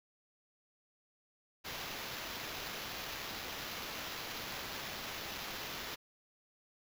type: noise with sample-and-hold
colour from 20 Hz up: white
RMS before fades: -43 dBFS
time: 1.64-5.96 s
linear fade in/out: 20 ms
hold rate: 8820 Hz
effects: none